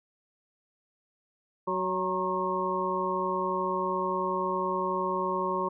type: harmonic tone with a mistuned harmonic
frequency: 186.3 Hz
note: F#3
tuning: 12 cents sharp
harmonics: 1 / 2 / 3 / 5 / 6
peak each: -37 / -32 / -35 / -32 / -31 dBFS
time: 1.67-5.69 s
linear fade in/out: 10 ms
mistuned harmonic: 6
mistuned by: -57 cents
effects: none